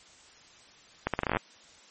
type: accelerating click train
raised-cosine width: 0.5 ms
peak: -11 dBFS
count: 11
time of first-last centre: 1.07-1.369 s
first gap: 67 ms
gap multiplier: 0.8
effects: white hiss -55 dBFS RMS until 1.9 s + MP3 32 kbps